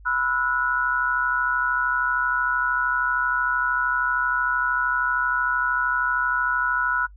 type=tone cluster; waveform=sine; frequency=992 / 1325 / 1458 Hz; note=B5 / E6 / F#6; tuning=+7 / +9 / -26 cents; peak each=-28 / -26 / -22 dBFS; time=0.05-7.07 s; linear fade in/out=20 ms; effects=noise-tail reverb RT60 0.1 s tail -22 dB re dry + added 50 Hz sine -43 dBFS peak until 7.16 s